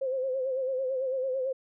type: tone with vibrato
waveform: sine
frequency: 523.3 Hz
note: C5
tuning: in tune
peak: -27 dBFS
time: 0.01-1.53 s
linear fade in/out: 10 ms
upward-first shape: sine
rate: 9 Hz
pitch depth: 61 cents each way
effects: none